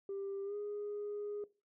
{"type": "tone with pitch glide", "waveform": "sine", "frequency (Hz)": [394.6, 413.3], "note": ["G4", "G#4"], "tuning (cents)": [11, -8], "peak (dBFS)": -37, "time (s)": [0.09, 1.44], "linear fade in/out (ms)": 2, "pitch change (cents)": 81, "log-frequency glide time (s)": [0.44, 0.55], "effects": ["noise-tail reverb RT60 0.3 s tail -19 dB re dry", "tanh soft clip ceiling -35 dBFS"]}